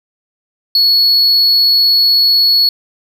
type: tone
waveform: triangle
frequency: 4378 Hz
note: C#8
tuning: 22 cents flat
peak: -6 dBFS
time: 0.75-2.69 s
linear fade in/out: 2 ms
effects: none